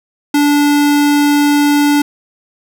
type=tone; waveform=square; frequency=290.6 Hz; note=D4; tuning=18 cents flat; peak=-9 dBFS; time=0.34-2.02 s; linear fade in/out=5 ms; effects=none